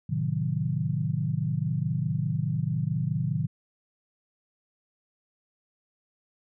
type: chord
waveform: sine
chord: A diminished seventh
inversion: none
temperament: equal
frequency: 110 / 130.81 / 155.56 / 185 Hz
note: A2 / C3 / Eb3 / Gb3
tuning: 0 / 0 / 0 / 0 cents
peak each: -32 / -30 / -28 / -34 dBFS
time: 0.09-3.47 s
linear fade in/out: 10 ms
effects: none